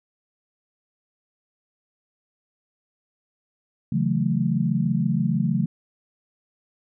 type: chord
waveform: sine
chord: F# minor seventh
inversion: second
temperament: equal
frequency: 138.59 / 164.81 / 185 / 220 Hz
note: C#3 / E3 / F#3 / A3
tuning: 0 / 0 / 0 / 0 cents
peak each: -25 dBFS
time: 3.92-5.66 s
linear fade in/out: 5 ms
effects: none